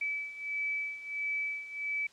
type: beating tone pair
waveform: sine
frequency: 2300 / 2301.5 Hz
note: D7 / D7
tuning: -37 / -36 cents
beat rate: 1.5 Hz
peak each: -38 / -34 dBFS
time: 0.01-2.07 s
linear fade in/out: 5 ms
effects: white hiss -60 dBFS RMS until 2.12 s + low-pass 6000 Hz 12 dB/octave